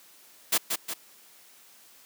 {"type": "noise with echo", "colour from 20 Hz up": "white", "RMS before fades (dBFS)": -23, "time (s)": [0.52, 0.58], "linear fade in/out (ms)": 10, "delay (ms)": 180, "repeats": 2, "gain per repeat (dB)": -5, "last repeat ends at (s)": 0.94, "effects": ["white hiss -55 dBFS RMS until 2.05 s", "high-pass 200 Hz 12 dB/octave"]}